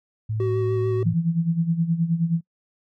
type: tone with pitch glide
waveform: sine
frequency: 109 to 110.14 Hz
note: A2 to A2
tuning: -16 to +2 cents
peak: -23 dBFS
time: 0.29-1.14 s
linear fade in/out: 10 ms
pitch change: +18 cents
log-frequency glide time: 0.54-0.95 s
type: tone with vibrato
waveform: triangle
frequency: 375.8 Hz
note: F#4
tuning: 27 cents sharp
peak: -20 dBFS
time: 0.4-1.03 s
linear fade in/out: 2 ms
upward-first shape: sine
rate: 6.8 Hz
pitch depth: 19 cents each way
type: tone with tremolo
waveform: sine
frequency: 166.8 Hz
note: E3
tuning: 21 cents sharp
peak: -16 dBFS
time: 1.05-2.41 s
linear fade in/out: 20 ms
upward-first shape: sine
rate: 9.5 Hz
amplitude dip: 75%
effects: noise-tail reverb RT60 0.1 s tail -24 dB re dry